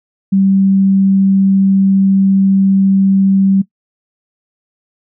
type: tone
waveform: sine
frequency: 193.9 Hz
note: G3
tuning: 19 cents flat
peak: -7 dBFS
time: 0.32-3.62 s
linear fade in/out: 10 ms
effects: noise-tail reverb RT60 0.1 s tail -19 dB re dry